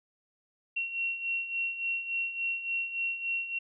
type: beating tone pair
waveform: sine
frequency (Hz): 2730 / 2733.5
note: F7 / F7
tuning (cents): -40 / -38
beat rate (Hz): 3.5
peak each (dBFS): -37 / -31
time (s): 0.76-3.59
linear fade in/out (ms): 10
effects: none